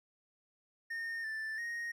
triangle tone with pitch steps, 1832 / 1765 / 1868 Hz, A#6 / A6 / A#6, -31 / +5 / +3 cents, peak -35 dBFS, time 0.9-1.92 s, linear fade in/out 10 ms, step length 340 ms, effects none

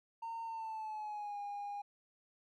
triangle tone with pitch glide, 914 to 814.3 Hz, A#5 to G#5, -34 to -34 cents, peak -37 dBFS, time 0.22-1.82 s, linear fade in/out 10 ms, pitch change -200 cents, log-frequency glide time 0.43-1.39 s, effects tanh soft clip ceiling -35 dBFS

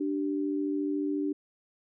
sine tone pair together, 293.7 / 387.8 Hz, D4 / G4, 0 / -19 cents, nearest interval perfect fourth, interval 481 cents, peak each -28 / -34 dBFS, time 0-1.33 s, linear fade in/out 10 ms, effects none

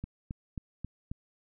click train, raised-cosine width 5 ms, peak -24 dBFS, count 5, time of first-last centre 0.04-1.115 s, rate 3.72 Hz, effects none

